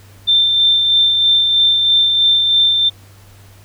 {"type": "tone with tremolo", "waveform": "sine", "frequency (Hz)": 3572, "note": "A7", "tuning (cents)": 25, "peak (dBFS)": -8, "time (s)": [0.27, 2.9], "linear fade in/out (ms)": 20, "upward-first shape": "sine", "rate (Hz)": 3.1, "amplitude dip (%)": 35, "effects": ["added 98 Hz sine -41 dBFS peak until 3.64 s", "pink hiss -47 dBFS RMS until 3.64 s"]}